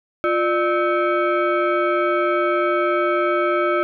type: tone with frequency modulation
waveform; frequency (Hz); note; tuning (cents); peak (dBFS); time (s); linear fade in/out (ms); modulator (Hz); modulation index
sine; 350.4; F4; +6; -16; 0.24-3.83; 0; 949; 1.4
effects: none